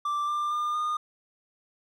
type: tone with pitch steps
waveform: triangle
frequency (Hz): 1174.7 / 1189.7 / 1204.9 / 1220.3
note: D6 / D6 / D6 / D#6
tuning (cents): 0 / +22 / +44 / -34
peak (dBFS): -24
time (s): 0.05-0.97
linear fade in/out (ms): 5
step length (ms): 230
effects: none